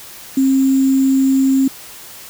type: tone with sample-and-hold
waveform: sine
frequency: 267.5 Hz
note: C4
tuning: 38 cents sharp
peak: -10 dBFS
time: 0.37-1.68 s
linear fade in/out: 5 ms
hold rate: 7350 Hz
effects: white hiss -36 dBFS RMS until 2.29 s